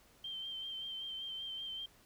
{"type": "tone with vibrato", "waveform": "sine", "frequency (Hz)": 3136, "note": "G7", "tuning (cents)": 0, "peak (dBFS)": -40, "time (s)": [0.24, 1.86], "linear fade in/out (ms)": 5, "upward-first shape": "sine", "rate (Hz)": 5.2, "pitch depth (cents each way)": 27, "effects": ["pink hiss -65 dBFS RMS until 2.05 s"]}